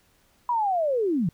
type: linear sweep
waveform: sine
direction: down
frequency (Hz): 990 to 148.1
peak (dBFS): -21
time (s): 0.49-1.29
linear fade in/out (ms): 2
effects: pink hiss -63 dBFS RMS until 1.33 s